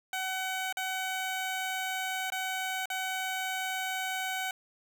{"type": "tone with dropouts", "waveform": "15% pulse", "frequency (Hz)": 754, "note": "F#5", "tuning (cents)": 32, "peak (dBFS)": -25, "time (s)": [0.13, 4.51], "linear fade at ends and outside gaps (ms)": 2, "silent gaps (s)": [[0.726, 0.77], [2.302, 2.321], [2.857, 2.901]], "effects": []}